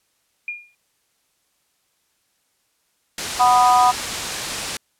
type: tone with exponential decay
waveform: sine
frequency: 2419 Hz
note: D#7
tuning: 49 cents flat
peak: -22 dBFS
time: 0.48-0.75 s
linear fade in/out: 2 ms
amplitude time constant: 58 ms
type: low-pass noise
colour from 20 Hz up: white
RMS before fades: -28 dBFS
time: 3.18-4.77 s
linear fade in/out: 2 ms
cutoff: 7700 Hz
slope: 12 dB/octave
type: harmonic tone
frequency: 247.3 Hz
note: B3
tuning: 3 cents sharp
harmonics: 3 / 4 / 5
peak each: -14 / -16 / -18 dBFS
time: 3.39-3.92 s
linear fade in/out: 20 ms
effects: white hiss -67 dBFS RMS until 4.99 s + low-pass 12000 Hz 12 dB/octave